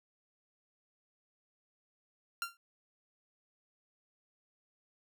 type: tone with exponential decay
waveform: sawtooth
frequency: 1382 Hz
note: F6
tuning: 19 cents flat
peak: -27 dBFS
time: 2.42-2.57 s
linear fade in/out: 1 ms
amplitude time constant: 31 ms
effects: none